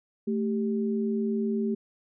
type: tone pair together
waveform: sine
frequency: 220 / 392 Hz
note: A3 / G4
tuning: 0 / 0 cents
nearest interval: minor seventh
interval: 1000 cents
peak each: -26 / -30 dBFS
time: 0.27-1.75 s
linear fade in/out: 10 ms
effects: none